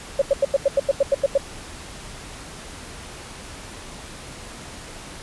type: tone bursts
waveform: sine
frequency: 554.4 Hz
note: C#5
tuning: in tune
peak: -13 dBFS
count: 11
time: 0.19-1.378 s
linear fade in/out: 5 ms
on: 28 ms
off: 88 ms
effects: pink hiss -38 dBFS RMS until 5.22 s + resampled to 24000 Hz